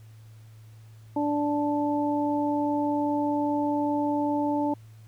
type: harmonic tone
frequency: 292.5 Hz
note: D4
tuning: 7 cents flat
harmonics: 1 / 2 / 3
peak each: -25 / -31 / -29 dBFS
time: 1.16-4.74 s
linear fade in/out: 5 ms
effects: added 110 Hz sine -46 dBFS peak until 5.07 s + pink hiss -62 dBFS RMS until 5.07 s